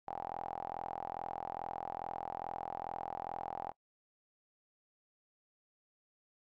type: tone with band-pass filter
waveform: sawtooth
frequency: 42.37 Hz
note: E1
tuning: 48 cents sharp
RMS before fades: -42 dBFS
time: 0.07-3.72 s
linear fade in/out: 10 ms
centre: 800 Hz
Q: 9.5
effects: noise-tail reverb RT60 0.1 s tail -24 dB re dry